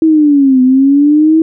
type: linear two-way sweep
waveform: sine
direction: down then up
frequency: 324.6 to 252.7 to 324.6 Hz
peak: -4 dBFS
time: 0.02-1.42 s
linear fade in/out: 2 ms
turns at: 0.62 s
effects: none